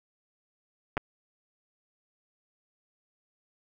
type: clicks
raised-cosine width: 0.5 ms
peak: -14 dBFS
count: 2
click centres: 0.97 / 0.977 s
effects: none